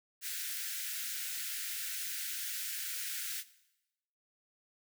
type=high-pass noise; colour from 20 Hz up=white; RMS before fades=-39 dBFS; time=0.21-3.44 s; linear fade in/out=50 ms; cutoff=1400 Hz; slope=96 dB/octave; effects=noise-tail reverb RT60 0.9 s tail -17 dB re dry